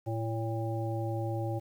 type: harmonic tone with a mistuned harmonic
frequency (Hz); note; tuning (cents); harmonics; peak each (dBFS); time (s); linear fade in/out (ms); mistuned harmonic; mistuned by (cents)
112.4; A2; +37; 1 / 3 / 5 / 7; -32 / -37 / -39 / -40; 0.06-1.6; 20; 7; +25
effects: 10-bit